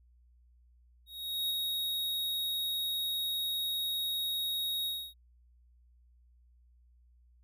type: tone with ADSR envelope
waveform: square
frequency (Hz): 3765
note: A#7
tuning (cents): +16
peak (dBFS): -30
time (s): 1.06-5.14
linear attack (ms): 440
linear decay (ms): 13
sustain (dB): -2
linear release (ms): 280
effects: added 60 Hz sine -60 dBFS peak until 7.43 s